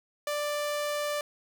sawtooth tone, 589 Hz, D5, 5 cents sharp, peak -25 dBFS, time 0.27-1.21 s, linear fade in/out 2 ms, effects none

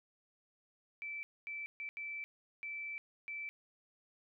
sine tone bursts at uneven times, 2323 Hz, D7, 20 cents flat, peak -40 dBFS, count 6, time 1.02-1.23 / 1.47-1.66 / 1.8-1.89 / 1.97-2.24 / 2.63-2.98 / 3.28-3.49 s, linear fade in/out 0 ms, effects none

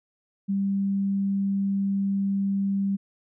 sine tone, 197 Hz, G3, 9 cents sharp, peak -22 dBFS, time 0.48-2.97 s, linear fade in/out 20 ms, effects none

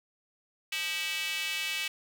square tone with high-pass filter, 175.2 Hz, F3, 6 cents sharp, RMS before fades -33 dBFS, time 0.72-1.88 s, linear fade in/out 5 ms, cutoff 2600 Hz, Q 3.3, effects none

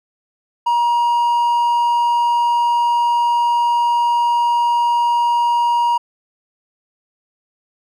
triangle tone, 950 Hz, A#5, 33 cents sharp, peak -11 dBFS, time 0.66-5.98 s, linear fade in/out 10 ms, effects none

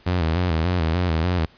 sawtooth tone with vibrato, 85 Hz, F2, 46 cents flat, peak -15 dBFS, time 0.06-1.46 s, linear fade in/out 10 ms, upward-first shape square, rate 3.4 Hz, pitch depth 99 cents each way, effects pink hiss -53 dBFS RMS until 1.57 s + resampled to 11025 Hz

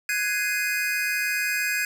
square chord, Ab dominant seventh, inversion third, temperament just, 1495.1 / 1661.2 / 2077 / 2492 Hz, Gb6 / Ab6 / C7 / Eb7, +18 / 0 / -13 / +2 cents, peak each -33 / -28 / -33 / -28 dBFS, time 0.09-1.85 s, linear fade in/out 2 ms, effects none

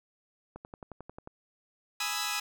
click train, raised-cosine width 1 ms, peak -29 dBFS, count 9, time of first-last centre 0.56-1.274 s, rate 11.2 Hz
10% pulse chord, E major seventh, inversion first, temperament equal, 830.6 / 987.8 / 1244.5 / 1318.5 Hz, G#5 / B5 / D#6 / E6, 0 / 0 / 0 / 0 cents, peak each -28 / -29 / -29 / -27 dBFS, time 2-2.4 s, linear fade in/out 5 ms
effects none

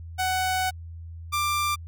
sawtooth tone pair in turn, 746 / 1184.2 Hz, F#5 / D6, +14 / +14 cents, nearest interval minor sixth, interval 800 cents, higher second, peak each -19 dBFS, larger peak neither, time 0.18-0.71 / 1.32-1.76 s, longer first, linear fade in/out 20 ms, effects added 83 Hz sine -36 dBFS peak until 1.87 s + MP3 96 kbps

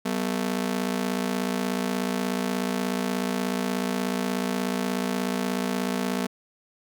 sawtooth ring-modulated tone, 220 Hz, A3, in tune, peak -18 dBFS, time 0.05-6.27 s, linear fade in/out 10 ms, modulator 28.3 Hz, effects none

